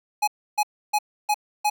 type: tone bursts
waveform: square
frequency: 839 Hz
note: G#5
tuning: 17 cents sharp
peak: -19 dBFS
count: 5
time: 0.22-1.7 s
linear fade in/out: 10 ms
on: 56 ms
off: 300 ms
effects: none